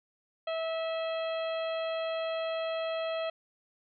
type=harmonic tone with a mistuned harmonic; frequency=650 Hz; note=E5; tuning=24 cents flat; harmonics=1 / 2 / 3 / 4 / 5 / 6; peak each=-31 / -41 / -46 / -44 / -44 / -51 dBFS; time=0.47-3.3 s; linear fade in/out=5 ms; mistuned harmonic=6; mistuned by=+81 cents; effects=none